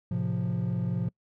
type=chord; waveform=triangle; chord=F major; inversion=first; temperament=equal with one note detuned; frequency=110 / 130.81 / 175.32 Hz; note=A2 / C3 / F3; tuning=0 / 0 / +7 cents; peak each=-29 / -29 / -27 dBFS; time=0.11-1.09 s; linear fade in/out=5 ms; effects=noise-tail reverb RT60 0.1 s tail -26 dB re dry + tanh soft clip ceiling -19 dBFS